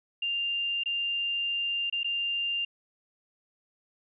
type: tone with dropouts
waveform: sine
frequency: 2794 Hz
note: F7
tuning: in tune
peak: -27 dBFS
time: 0.22-2.65 s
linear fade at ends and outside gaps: 5 ms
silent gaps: 0.836-0.858 / 1.899-1.925 / 2.033-2.044 s
effects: none